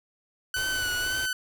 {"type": "tone with vibrato", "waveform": "sawtooth", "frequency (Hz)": 1497, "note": "F#6", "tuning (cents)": 20, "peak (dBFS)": -23, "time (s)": [0.54, 1.33], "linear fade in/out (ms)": 2, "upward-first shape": "sine", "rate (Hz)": 1.9, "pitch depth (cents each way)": 35}
{"type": "band-stop noise", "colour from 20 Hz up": "pink", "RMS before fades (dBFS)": -39, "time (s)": [0.56, 1.26], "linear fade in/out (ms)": 5, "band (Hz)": [140, 250], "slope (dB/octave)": 96}
{"effects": []}